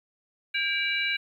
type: tone cluster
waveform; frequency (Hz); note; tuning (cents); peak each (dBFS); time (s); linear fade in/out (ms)
sine; 1606 / 2327 / 2852 / 3942; G6 / D7 / F7 / B7; +41 / -17 / +36 / -4; -31 / -27 / -33 / -33; 0.54-1.17; 10
effects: 10-bit